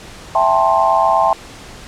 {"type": "chord", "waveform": "sine", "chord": "A minor seventh", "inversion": "second", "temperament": "just", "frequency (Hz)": [660, 792, 880, 1056], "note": ["E5", "G5", "A5", "C6"], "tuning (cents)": [2, 18, 0, 16], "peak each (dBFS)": -16, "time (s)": [0.35, 1.33], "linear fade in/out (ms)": 2, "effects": ["pink hiss -36 dBFS RMS until 1.87 s", "low-pass 8000 Hz 12 dB/octave"]}